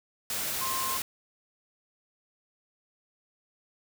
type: tone in noise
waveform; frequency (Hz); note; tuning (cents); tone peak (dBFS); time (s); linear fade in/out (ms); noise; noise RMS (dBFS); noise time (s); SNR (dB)
sine; 1055; C6; +14; -32; 0.61-0.97; 2; white; -32; 0.3-1.02; -3
effects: none